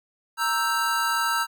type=chord; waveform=square; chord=E diminished; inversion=second; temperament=equal; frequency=932.3 / 1318.5 / 1568 Hz; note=Bb5 / E6 / G6; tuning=0 / 0 / 0 cents; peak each=-28 / -26 / -28 dBFS; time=0.37-1.47 s; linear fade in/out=50 ms; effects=none